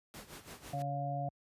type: noise with tremolo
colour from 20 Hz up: pink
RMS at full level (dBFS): -47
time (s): 0.14-0.82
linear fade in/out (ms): 0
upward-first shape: sine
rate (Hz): 6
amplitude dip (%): 75
type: harmonic tone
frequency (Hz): 141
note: C#3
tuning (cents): +30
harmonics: 1 / 2 / 4 / 5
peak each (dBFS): -37 / -48 / -44 / -37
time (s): 0.73-1.29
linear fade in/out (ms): 5
effects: high-pass 60 Hz 12 dB/octave + resampled to 32000 Hz